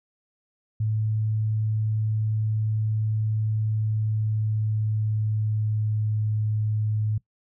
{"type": "tone with pitch glide", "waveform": "sine", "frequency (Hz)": [108.6, 107.35], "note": ["A2", "A2"], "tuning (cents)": [-22, -42], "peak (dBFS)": -22, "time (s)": [0.8, 7.18], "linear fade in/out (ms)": 5, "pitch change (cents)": -20, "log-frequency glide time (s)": [3.6, 6.03], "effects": ["noise-tail reverb RT60 0.1 s tail -20 dB re dry"]}